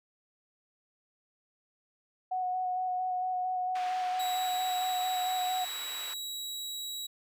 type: tone with vibrato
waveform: sine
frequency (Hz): 736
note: F#5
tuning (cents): -9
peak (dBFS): -29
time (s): 2.31-5.65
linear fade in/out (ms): 10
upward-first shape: square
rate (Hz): 4.4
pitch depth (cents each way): 12
type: band-pass noise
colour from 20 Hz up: pink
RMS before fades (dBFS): -45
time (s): 3.75-6.14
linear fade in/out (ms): 5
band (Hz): 1100 to 3600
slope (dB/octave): 12
type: tone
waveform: sawtooth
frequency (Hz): 3877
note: B7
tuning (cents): -33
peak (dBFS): -33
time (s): 4.19-7.07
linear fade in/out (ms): 10
effects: none